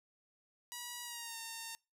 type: tone with pitch glide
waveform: 5% pulse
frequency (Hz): 967 to 912.7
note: B5 to A#5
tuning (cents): -37 to -37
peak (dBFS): -31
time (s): 0.72-1.75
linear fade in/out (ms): 0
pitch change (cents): -100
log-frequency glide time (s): 1.03-1.37
effects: noise-tail reverb RT60 0.3 s tail -26 dB re dry